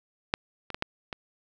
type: clicks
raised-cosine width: 0.3 ms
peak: -7 / -21 / -16 / -11 / -18 dBFS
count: 5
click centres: 0.339 / 0.703 / 0.745 / 0.824 / 1.128 s
effects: none